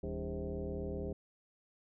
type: tone with frequency modulation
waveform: sine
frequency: 162 Hz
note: E3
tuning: 30 cents flat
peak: -36 dBFS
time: 0.03-1.13 s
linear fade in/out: 5 ms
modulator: 120 Hz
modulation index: 3.2
effects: none